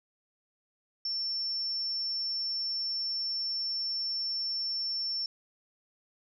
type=tone; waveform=sine; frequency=5410 Hz; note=E8; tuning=44 cents sharp; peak=-30 dBFS; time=1.05-5.26 s; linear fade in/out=2 ms; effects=none